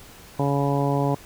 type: harmonic tone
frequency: 140.8 Hz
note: C#3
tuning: 27 cents sharp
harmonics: 1 / 2 / 3 / 4 / 5 / 6 / 7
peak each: -23 / -26 / -28 / -29 / -30 / -31 / -31 dBFS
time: 0.39-1.15 s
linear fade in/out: 5 ms
effects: pink hiss -46 dBFS RMS until 1.25 s